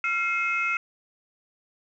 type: tone cluster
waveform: sine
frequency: 1374 / 2135 / 2559 Hz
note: F6 / C7 / D#7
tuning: -29 / +34 / +48 cents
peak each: -27 dBFS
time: 0.04-0.77 s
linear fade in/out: 2 ms
effects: tanh soft clip ceiling -15 dBFS